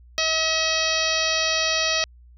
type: harmonic tone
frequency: 640 Hz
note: D#5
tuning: 49 cents sharp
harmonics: 1 / 2 / 3 / 4 / 5 / 6 / 7 / 8 / 9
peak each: -28 / -31 / -29 / -27 / -29 / -29 / -28 / -30 / -29 dBFS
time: 0.18-2.04 s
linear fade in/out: 0 ms
effects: added 60 Hz sine -46 dBFS peak until 2.37 s